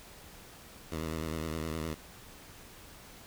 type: tone with vibrato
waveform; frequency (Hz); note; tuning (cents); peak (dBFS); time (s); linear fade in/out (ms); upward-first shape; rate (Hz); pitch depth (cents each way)
10% pulse; 79.6; D#2; +40; -26; 0.91-1.95; 20; sine; 9.7; 61
effects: pink hiss -52 dBFS RMS until 3.26 s